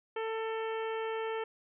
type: harmonic tone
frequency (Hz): 445.5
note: A4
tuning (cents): +22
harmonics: 1 / 2 / 3 / 4 / 5 / 6 / 7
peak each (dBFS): -34 / -40 / -44 / -46 / -48 / -50 / -51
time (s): 0.16-1.44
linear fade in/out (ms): 5
effects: none